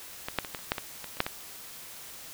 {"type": "clicks", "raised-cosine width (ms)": 0.3, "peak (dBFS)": [-16, -9, -21, -18, -30, -9, -16, -22, -28, -7, -15], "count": 11, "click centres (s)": [0.285, 0.387, 0.448, 0.548, 0.59, 0.719, 0.782, 1.043, 1.17, 1.204, 1.265], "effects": ["white hiss -45 dBFS RMS until 2.33 s"]}